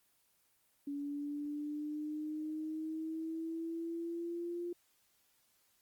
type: exponential sweep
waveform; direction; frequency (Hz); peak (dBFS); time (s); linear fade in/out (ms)
sine; up; 283.8 to 349.2; -37; 0.87-4.73; 5
effects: white hiss -73 dBFS RMS until 5.81 s + Opus 24 kbps